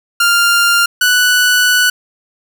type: tone pair in turn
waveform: sawtooth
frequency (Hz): 1396.9 / 1482.7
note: F6 / F#6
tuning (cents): 0 / +3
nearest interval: minor second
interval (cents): 103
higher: second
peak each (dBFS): -5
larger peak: neither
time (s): 0.2-0.86 / 1.01-1.9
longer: second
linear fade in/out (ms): 5
effects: none